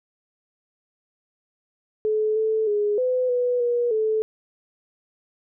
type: tone with pitch steps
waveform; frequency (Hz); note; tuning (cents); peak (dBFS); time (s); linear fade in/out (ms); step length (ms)
sine; 430.9 / 438.6 / 415.2 / 506 / 492.4 / 480.4 / 436; A4 / A4 / G#4 / B4 / B4 / B4 / A4; -36 / -6 / 0 / +42 / -5 / -48 / -16; -19; 2.05-4.22; 0; 310
effects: none